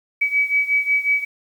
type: beating tone pair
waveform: sine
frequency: 2278 / 2283.5 Hz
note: C#7 / D7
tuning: +47 / -49 cents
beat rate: 5.5 Hz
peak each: -18 / -21 dBFS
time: 0.21-1.25 s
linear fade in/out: 10 ms
effects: 8-bit